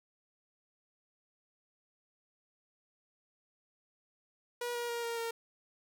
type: tone with pitch steps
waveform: sawtooth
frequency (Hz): 482.4 / 476.9 / 471.4 / 466 / 460.6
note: B4 / A#4 / A#4 / A#4 / A#4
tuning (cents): -41 / +39 / +19 / -1 / -21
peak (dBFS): -31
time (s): 4.61-5.31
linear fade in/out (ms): 5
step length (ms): 140
effects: none

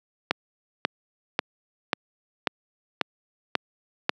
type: click train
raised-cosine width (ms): 0.3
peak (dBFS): -4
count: 8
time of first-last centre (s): 0.31-4.094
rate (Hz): 1.85
effects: high-pass 200 Hz 12 dB/octave

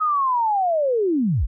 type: linear sweep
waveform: sine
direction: down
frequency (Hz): 1278 to 32.7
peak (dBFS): -17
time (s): 0-1.47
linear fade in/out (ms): 20
effects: none

